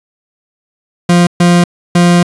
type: tone bursts at uneven times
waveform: 40% pulse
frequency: 174.61 Hz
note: F3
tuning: in tune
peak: -4 dBFS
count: 3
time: 1.09-1.27 / 1.4-1.64 / 1.95-2.23 s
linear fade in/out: 5 ms
effects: resampled to 24000 Hz + 7-bit